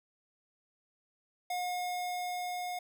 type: tone with level ramp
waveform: square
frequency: 719 Hz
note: F#5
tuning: 50 cents flat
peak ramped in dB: -33 to -36 dBFS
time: 1.5-2.79 s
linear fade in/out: 5 ms
effects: none